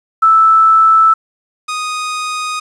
sine / sawtooth tone pair in turn, 1316 / 1243 Hz, E6 / D#6, -3 / -2 cents, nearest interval minor second, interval 99 cents, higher first, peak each -5 / -14 dBFS, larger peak first, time 0.22-1.14 / 1.68-2.6 s, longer neither, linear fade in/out 10 ms, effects resampled to 22050 Hz + 7-bit

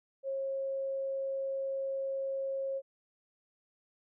sine tone, 541 Hz, C#5, 42 cents flat, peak -32 dBFS, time 0.23-2.82 s, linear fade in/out 50 ms, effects none

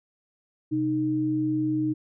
sine tone pair together, 130 / 309.2 Hz, C3 / D#4, -11 / -11 cents, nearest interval octave + minor third, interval 1500 cents, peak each -31 / -23 dBFS, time 0.71-1.94 s, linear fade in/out 20 ms, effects none

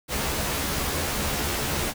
pink noise with comb filter, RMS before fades -27 dBFS, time 0.08-1.94 s, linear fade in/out 50 ms, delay 14 ms, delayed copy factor +0.8, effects none

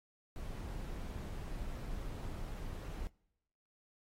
brown noise, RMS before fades -42 dBFS, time 0.36-3.07 s, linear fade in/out 0 ms, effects noise-tail reverb RT60 0.9 s tail -25 dB re dry + AAC 48 kbps

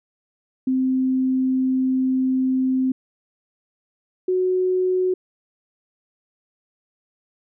sine tone pair in turn, 260 / 368.7 Hz, C4 / F#4, -11 / -6 cents, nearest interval tritone, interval 605 cents, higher second, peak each -17 dBFS, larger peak neither, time 0.67-2.92 / 4.28-5.14 s, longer first, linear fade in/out 5 ms, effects none

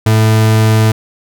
40% pulse tone, 109.7 Hz, A2, 5 cents flat, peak -6 dBFS, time 0.06-0.92 s, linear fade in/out 5 ms, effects none

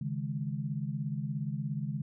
sine chord, C# suspended second, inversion none, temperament equal, 138.59 / 155.56 / 207.7 Hz, C#3 / D#3 / G#3, 0 / 0 / 0 cents, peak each -35 / -36 / -38 dBFS, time 0.01-2.02 s, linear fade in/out 5 ms, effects none

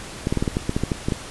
clicks, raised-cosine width 3 ms, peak -8 dBFS, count 12, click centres 0.271 / 0.325 / 0.373 / 0.425 / 0.478 / 0.569 / 0.694 / 0.765 / 0.836 / 0.918 / 1.085 / 1.122 s, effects pink hiss -36 dBFS RMS until 1.3 s + resampled to 24000 Hz

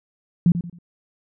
sine tone with echo, 172.5 Hz, F3, 21 cents flat, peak -11 dBFS, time 0.46-0.52 s, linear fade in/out 2 ms, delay 89 ms, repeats 3, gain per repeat -10 dB, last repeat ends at 0.787 s, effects none

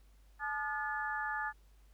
harmonic tone with a mistuned harmonic, 287.4 Hz, D4, 37 cents flat, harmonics 3 / 4 / 5 / 6, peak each -39 / -42 / -42 / -38 dBFS, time 0.39-1.53 s, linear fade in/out 50 ms, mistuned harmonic 4, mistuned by +88 cents, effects added 50 Hz sine -59 dBFS peak until 1.93 s + pink hiss -72 dBFS RMS until 1.93 s

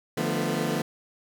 20% pulse chord, B half-diminished seventh, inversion first, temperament equal with one note detuned, 149.74 / 174.61 / 220 / 246.9 Hz, D3 / F3 / A3 / B3, +34 / 0 / 0 / 0 cents, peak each -26 dBFS, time 0.17-0.82 s, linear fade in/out 5 ms, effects none

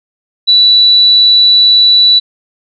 sine tone, 3951 Hz, B7, in tune, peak -3 dBFS, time 0.47-2.2 s, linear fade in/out 20 ms, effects none

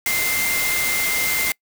sine tone in noise, 2093 Hz, C7, in tune, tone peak -22 dBFS, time 0.06-1.52 s, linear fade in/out 2 ms, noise white, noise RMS -23 dBFS, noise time 0.06-1.52 s, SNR -2 dB, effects noise-tail reverb RT60 0.1 s tail -25 dB re dry

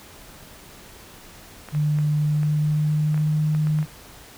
clicks, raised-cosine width 0.5 ms, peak -23 dBFS, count 10, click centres 1.687 / 1.749 / 1.987 / 2.432 / 3.144 / 3.177 / 3.549 / 3.671 / 3.788 / 3.828 s
sine tone with pitch glide, 150 to 153.24 Hz, D3 to D#3, +37 to -26 cents, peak -18 dBFS, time 1.72-3.86 s, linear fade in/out 50 ms, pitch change +37 cents, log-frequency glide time 2.26-3.46 s
effects pink hiss -45 dBFS RMS until 4.37 s

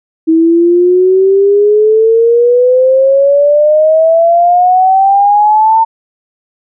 sine exponential sweep, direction up, 320 to 906 Hz, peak -4 dBFS, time 0.27-5.85 s, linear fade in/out 20 ms, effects none

